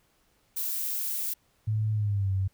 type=noise; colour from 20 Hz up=violet; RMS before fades=-31 dBFS; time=0.56-1.34 s; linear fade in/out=10 ms
type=tone with pitch glide; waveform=sine; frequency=108.1 to 95.75 Hz; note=A2 to G2; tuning=-30 to -40 cents; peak=-24 dBFS; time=1.67-2.48 s; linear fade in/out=10 ms; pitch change=-210 cents; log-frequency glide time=1.92-2.32 s
effects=pink hiss -68 dBFS RMS until 2.53 s